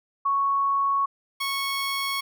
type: tone pair in turn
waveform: sine / 15% pulse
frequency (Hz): 1108.7 / 1102.6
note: C#6 / C#6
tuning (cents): 0 / -10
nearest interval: unison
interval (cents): 10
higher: first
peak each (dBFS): -20 / -19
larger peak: second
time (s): 0.25-1.06 / 1.4-2.21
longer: neither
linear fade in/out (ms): 10
effects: none